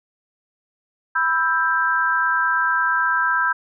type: chord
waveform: sine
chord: E minor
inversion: second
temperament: just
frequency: 988.9 / 1318.5 / 1582.2 Hz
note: B5 / E6 / G6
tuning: +2 / 0 / +16 cents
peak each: -23 / -22 / -19 dBFS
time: 1.15-3.53 s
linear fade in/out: 10 ms
effects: none